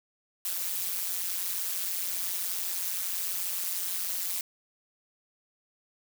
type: noise with amplitude modulation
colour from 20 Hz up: blue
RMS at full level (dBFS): -28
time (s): 0.45-4.41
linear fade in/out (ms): 2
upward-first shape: sine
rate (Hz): 181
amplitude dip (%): 95
effects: none